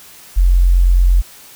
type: tone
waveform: sine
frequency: 44.51 Hz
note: F1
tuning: 34 cents sharp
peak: -7 dBFS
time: 0.36-1.22 s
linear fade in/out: 20 ms
effects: white hiss -40 dBFS RMS until 1.55 s